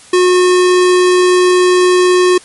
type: tone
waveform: square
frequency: 362.7 Hz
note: F#4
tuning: 34 cents flat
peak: -7 dBFS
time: 0.13-2.38 s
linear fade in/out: 5 ms
effects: white hiss -39 dBFS RMS until 2.44 s + MP3 48 kbps